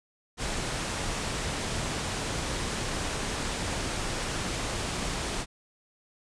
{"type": "low-pass noise", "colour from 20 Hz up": "pink", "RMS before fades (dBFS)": -32, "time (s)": [0.37, 5.46], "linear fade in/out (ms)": 50, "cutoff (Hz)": 9500, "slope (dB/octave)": 48, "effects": []}